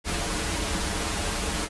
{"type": "noise with comb filter", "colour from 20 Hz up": "pink", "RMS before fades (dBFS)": -28, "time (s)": [0.04, 1.69], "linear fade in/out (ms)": 50, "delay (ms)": 7.9, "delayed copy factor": -0.85, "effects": ["resampled to 24000 Hz"]}